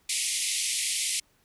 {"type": "band-pass noise", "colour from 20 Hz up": "white", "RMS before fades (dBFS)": -29, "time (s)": [0.09, 1.2], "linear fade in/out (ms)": 5, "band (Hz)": [2000, 11000], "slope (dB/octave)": 96, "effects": ["pink hiss -66 dBFS RMS until 1.44 s"]}